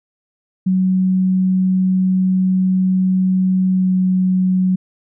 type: tone with pitch glide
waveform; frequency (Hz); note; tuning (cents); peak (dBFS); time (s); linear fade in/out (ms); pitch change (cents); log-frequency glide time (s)
sine; 186.5 to 185.32; F#3 to F#3; +14 to +3; -12; 0.66-4.76; 10; -11; 3.71-3.92
effects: none